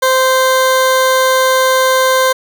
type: tone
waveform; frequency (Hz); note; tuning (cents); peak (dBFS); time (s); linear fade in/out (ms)
20% pulse; 520; C5; -11; -4; 0.02-2.33; 10
effects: none